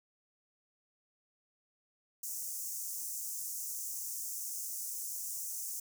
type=high-pass noise; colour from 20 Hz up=pink; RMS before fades=-40 dBFS; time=2.23-5.8 s; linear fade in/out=5 ms; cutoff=6000 Hz; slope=48 dB/octave; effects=none